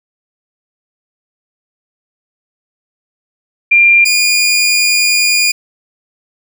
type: tone pair in turn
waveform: sine / 20% pulse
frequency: 2388 / 2430 Hz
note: D7 / D#7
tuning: +28 / -42 cents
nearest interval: unison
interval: 30 cents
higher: second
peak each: -4 dBFS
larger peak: neither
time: 3.71-4.05 / 4.05-5.52 s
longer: second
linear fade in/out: 10 ms
effects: none